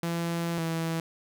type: tone pair in turn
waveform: sawtooth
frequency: 168.9 / 164.09 Hz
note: E3 / E3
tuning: +42 / -8 cents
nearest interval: minor second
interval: 50 cents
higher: first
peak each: -24 dBFS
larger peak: neither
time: 0.03-0.58 / 0.58-1 s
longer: first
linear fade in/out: 2 ms
effects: none